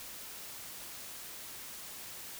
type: silence
effects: white hiss -46 dBFS RMS until 2.39 s

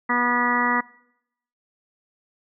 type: harmonic tone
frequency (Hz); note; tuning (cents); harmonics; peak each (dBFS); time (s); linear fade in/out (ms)
243.4; B3; -25; 1 / 2 / 3 / 4 / 5 / 6 / 7 / 8; -26 / -33 / -33 / -25 / -25 / -33 / -30 / -24; 0.09-0.81; 10
effects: noise-tail reverb RT60 0.8 s tail -23 dB re dry

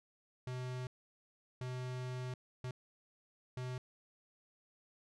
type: tone bursts at uneven times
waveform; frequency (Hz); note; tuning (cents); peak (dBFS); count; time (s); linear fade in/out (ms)
square; 126.7; B2; +45; -40; 4; 0.47-0.87 / 1.61-2.34 / 2.64-2.71 / 3.57-3.78; 2
effects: low-pass 7000 Hz 12 dB/octave

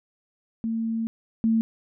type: tone pair in turn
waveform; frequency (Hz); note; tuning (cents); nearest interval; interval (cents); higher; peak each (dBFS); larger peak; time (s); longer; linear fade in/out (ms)
sine; 226 / 224.9; A3 / A3; +47 / +38; unison; 9; first; -24 / -18; second; 0.64-1.07 / 1.44-1.61; first; 0
effects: none

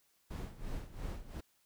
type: noise with tremolo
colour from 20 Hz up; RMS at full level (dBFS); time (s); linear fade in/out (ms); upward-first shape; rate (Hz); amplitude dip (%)
brown; -39; 0.3-1.41; 10; sine; 2.9; 80
effects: white hiss -73 dBFS RMS until 1.65 s

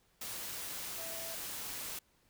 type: tone in noise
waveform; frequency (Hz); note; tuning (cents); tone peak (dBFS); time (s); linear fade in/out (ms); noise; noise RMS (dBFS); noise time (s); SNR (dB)
sine; 660; E5; +2; -47; 0.98-1.35; 5; white; -42; 0.21-1.99; -8
effects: pink hiss -71 dBFS RMS until 2.29 s

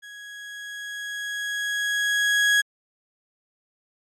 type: tone with level ramp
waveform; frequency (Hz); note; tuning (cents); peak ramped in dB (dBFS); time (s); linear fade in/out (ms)
35% pulse; 1661.2; G#6; 0; -38 to -14; 0.02-2.62; 20
effects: low-pass 9000 Hz 12 dB/octave + MP3 96 kbps

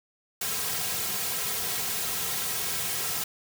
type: noise with comb filter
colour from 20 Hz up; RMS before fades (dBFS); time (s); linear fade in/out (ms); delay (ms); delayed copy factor
white; -30; 0.41-3.24; 5; 3.4; -0.7
effects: none

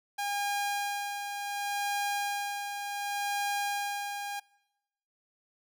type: tone with tremolo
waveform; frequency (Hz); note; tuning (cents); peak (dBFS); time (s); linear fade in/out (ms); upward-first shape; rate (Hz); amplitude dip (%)
sawtooth; 811; G#5; -41; -25; 0.18-4.4; 10; sine; 0.68; 50
effects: noise-tail reverb RT60 1.0 s tail -25 dB re dry

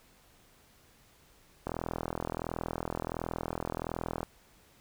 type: click train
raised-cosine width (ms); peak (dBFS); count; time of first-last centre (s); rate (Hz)
1; -19; 107; 1.67-4.23; 41.4
effects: pink hiss -62 dBFS RMS until 4.8 s

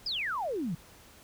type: exponential sweep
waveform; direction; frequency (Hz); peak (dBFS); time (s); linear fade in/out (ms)
sine; down; 5230 to 149.6; -30; 0.06-0.75; 5
effects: pink hiss -55 dBFS RMS until 1.23 s

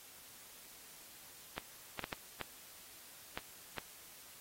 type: clicks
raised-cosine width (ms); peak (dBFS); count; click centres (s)
0.3; -22; 7; 1.58 / 1.993 / 2.041 / 2.128 / 2.413 / 3.375 / 3.783
effects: white hiss -56 dBFS RMS until 4.4 s + AAC 48 kbps

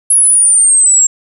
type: exponential sweep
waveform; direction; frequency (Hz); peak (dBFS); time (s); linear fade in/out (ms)
sine; down; 10660 to 7480; -5; 0.1-1.07; 5
effects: none

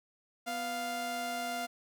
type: tone pair together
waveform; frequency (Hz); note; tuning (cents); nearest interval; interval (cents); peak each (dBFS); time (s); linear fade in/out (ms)
sawtooth; 247 / 698.5; B3 / F5; 0 / 0; octave + tritone; 1800; -38 / -31; 0.46-1.67; 20
effects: none

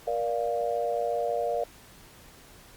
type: chord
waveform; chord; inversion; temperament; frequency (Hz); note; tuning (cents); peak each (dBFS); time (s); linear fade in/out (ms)
sine; Bb major; none; equal with one note detuned; 472.9 / 587.3 / 698.5; Bb4 / D5 / F5; +25 / 0 / 0; -30; 0.07-1.64; 5
effects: pink hiss -52 dBFS RMS until 2.76 s + Opus 48 kbps

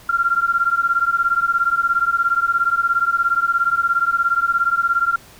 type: beating tone pair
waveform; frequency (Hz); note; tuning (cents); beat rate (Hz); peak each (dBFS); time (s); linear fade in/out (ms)
sine; 1373 / 1390; F6 / F6; -30 / -9; 17; -18; 0.09-5.16; 5
effects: pink hiss -45 dBFS RMS until 5.39 s

